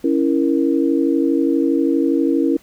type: chord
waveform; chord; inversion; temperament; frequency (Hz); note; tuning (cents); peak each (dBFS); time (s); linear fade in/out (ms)
sine; A# diminished; first; equal with one note detuned; 277.2 / 329.6 / 468.6; C#4 / E4 / A#4; 0 / 0 / +9; -17 / -17 / -22; 0.04-2.57; 5
effects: pink hiss -51 dBFS RMS until 2.62 s